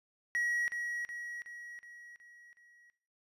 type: tone with echo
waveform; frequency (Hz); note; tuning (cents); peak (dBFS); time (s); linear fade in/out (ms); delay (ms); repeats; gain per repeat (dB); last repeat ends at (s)
triangle; 1911; A#6; +43; -28; 0.35-0.68; 0; 370; 6; -5; 2.9
effects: noise-tail reverb RT60 0.5 s tail -17 dB re dry + resampled to 32000 Hz